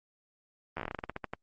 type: slowing click train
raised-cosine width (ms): 0.5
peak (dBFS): -20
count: 15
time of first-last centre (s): 0.77-1.335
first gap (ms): 12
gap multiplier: 1.17
effects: Opus 32 kbps